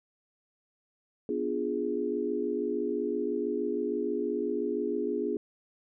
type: chord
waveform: sine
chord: B diminished seventh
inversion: none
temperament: equal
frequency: 246.9 / 293.7 / 349.2 / 415.3 Hz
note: B3 / D4 / F4 / Ab4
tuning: 0 / 0 / 0 / 0 cents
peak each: -35 / -35 / -34 / -31 dBFS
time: 1.29-5.37 s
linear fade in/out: 2 ms
effects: none